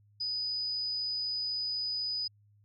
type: tone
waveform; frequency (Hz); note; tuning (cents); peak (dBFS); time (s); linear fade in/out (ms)
sine; 4978; D#8; 0; -31; 0.2-2.28; 10
effects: added 103 Hz sine -61 dBFS peak until 2.64 s